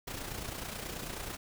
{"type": "noise with amplitude modulation", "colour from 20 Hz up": "pink", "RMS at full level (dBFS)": -38, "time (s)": [0.07, 1.37], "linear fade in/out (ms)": 10, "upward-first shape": "sine", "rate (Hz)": 29.3, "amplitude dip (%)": 55, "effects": []}